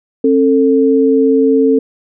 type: tone pair together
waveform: sine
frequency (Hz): 268.8 / 445.8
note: C4 / A4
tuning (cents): +47 / +23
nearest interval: major sixth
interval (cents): 876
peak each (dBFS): -10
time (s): 0.24-1.79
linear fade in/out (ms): 5
effects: none